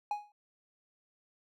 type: tone with exponential decay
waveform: triangle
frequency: 830.6 Hz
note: G#5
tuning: in tune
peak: -26 dBFS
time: 0.11-0.32 s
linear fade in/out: 2 ms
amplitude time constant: 45 ms
effects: none